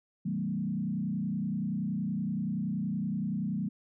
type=tone with frequency modulation; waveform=sine; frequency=196 Hz; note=G3; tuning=in tune; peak=-29 dBFS; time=0.25-3.69 s; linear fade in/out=10 ms; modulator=30.6 Hz; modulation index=1.4; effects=none